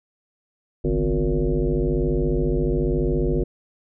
sine tone with frequency modulation, 158.7 Hz, D#3, 35 cents sharp, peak -18 dBFS, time 0.84-3.44 s, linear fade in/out 10 ms, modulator 101 Hz, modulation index 3.1, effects none

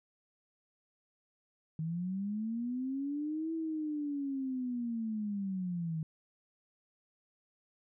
sine linear two-way sweep, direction up then down, 155.56 to 327.5 to 155.56 Hz, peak -33 dBFS, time 1.79-6.03 s, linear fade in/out 2 ms, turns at 3.53 s, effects none

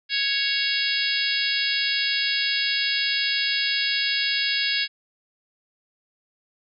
harmonic tone, 554.4 Hz, C#5, in tune, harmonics 3 / 4 / 5 / 6 / 7 / 8 / 9, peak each -29 / -29 / -29 / -29 / -29 / -29 / -29 dBFS, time 0.09-4.88 s, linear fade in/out 50 ms, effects none

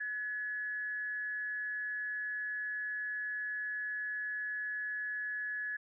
sine tone with amplitude modulation, 1700 Hz, G#6, 40 cents sharp, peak -33 dBFS, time 0-5.77 s, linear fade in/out 10 ms, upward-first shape sine, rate 212 Hz, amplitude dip 40%, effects none

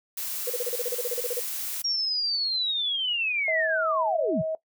blue noise, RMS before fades -32 dBFS, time 0.17-1.82 s, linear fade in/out 5 ms
sine tone bursts, 487.8 Hz, B4, 21 cents flat, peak -26 dBFS, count 15, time 0.47-1.397 s, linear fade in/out 5 ms, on 31 ms, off 33 ms
sine linear sweep, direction down, 5620 to 123.47 Hz, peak -24 dBFS, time 1.84-4.42 s, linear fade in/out 10 ms
sine tone with pitch glide, 641 to 636.9 Hz, E5 to D#5, -49 to +40 cents, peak -26 dBFS, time 3.48-4.55 s, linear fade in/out 2 ms, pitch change -11 cents, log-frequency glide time 4.18-4.42 s
effects noise-tail reverb RT60 0.1 s tail -17 dB re dry

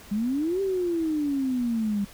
sine exponential two-way sweep, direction up then down, 197.8 to 396.2 to 197.8 Hz, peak -23 dBFS, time 0.11-2.05 s, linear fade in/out 10 ms, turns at 0.61 s, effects added 50 Hz sine -58 dBFS peak until 2.13 s + pink hiss -48 dBFS RMS until 2.13 s

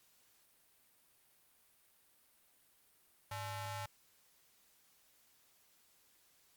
sawtooth ring-modulated tone, 480 Hz, B4, 49 cents flat, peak -34 dBFS, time 3.31-3.86 s, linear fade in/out 5 ms, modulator 376 Hz, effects white hiss -70 dBFS RMS until 6.56 s + Opus 48 kbps

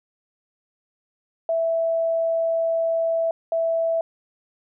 sine tone bursts at uneven times, 659.3 Hz, E5, in tune, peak -19 dBFS, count 2, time 1.49-3.31 / 3.52-4.01 s, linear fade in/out 2 ms, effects none

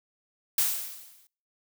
blue noise with exponential decay, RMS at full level -22 dBFS, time 0.58-1.27 s, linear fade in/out 2 ms, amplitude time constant 150 ms, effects noise-tail reverb RT60 0.5 s tail -26 dB re dry

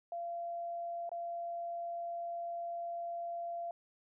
sine tone with dropouts, 686 Hz, F5, 31 cents flat, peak -37 dBFS, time 0.12-3.71 s, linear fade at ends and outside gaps 2 ms, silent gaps 1.093-1.116 s, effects none

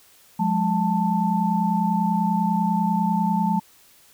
sine tone cluster, 179.1 / 209.2 / 884 Hz, F3 / G#3 / A5, +44 / +13 / +8 cents, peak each -23 dBFS, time 0.39-3.6 s, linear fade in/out 10 ms, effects white hiss -54 dBFS RMS until 4.13 s

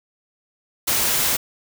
white noise, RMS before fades -20 dBFS, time 0.87-1.37 s, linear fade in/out 10 ms, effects none

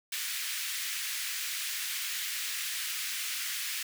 pink high-pass noise, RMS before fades -35 dBFS, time 0.12-3.83 s, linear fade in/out 5 ms, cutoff 1800 Hz, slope 24 dB/octave, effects none

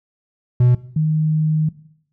triangle / sine tone pair in turn, 123.47 / 155.56 Hz, B2 / D#3, 0 / 0 cents, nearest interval major third, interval 400 cents, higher second, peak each -8 / -14 dBFS, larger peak first, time 0.6-0.75 / 0.96-1.69 s, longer second, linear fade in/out 5 ms, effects noise-tail reverb RT60 0.7 s tail -18 dB re dry

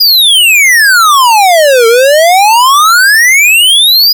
square exponential two-way sweep, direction down then up, 4978 to 446.6 to 4978 Hz, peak -3 dBFS, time 0-4.13 s, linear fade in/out 10 ms, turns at 1.87 s, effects none

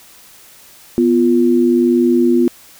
sine tone pair together, 246.9 / 348 Hz, B3 / F4, 0 / -6 cents, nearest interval tritone, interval 594 cents, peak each -12 dBFS, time 0.98-2.48 s, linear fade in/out 0 ms, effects white hiss -43 dBFS RMS until 2.79 s

